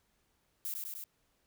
violet noise with echo, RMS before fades -38 dBFS, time 0.65-0.74 s, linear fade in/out 0 ms, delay 100 ms, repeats 3, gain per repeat -2 dB, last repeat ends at 1.04 s, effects pink hiss -75 dBFS RMS until 1.46 s

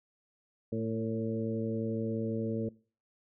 harmonic tone with a mistuned harmonic, 111.8 Hz, A2, 28 cents sharp, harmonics 1 / 2 / 3 / 4 / 5, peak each -37 / -34 / -39 / -36 / -42 dBFS, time 0.72-2.69 s, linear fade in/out 5 ms, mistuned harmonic 4, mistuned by +21 cents, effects noise-tail reverb RT60 0.4 s tail -22 dB re dry

